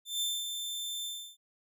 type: tone with ADSR envelope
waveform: sawtooth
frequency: 3555 Hz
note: A7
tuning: 17 cents sharp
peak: -26 dBFS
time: 0.05-1.37 s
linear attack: 160 ms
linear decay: 230 ms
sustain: -6 dB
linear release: 320 ms
effects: none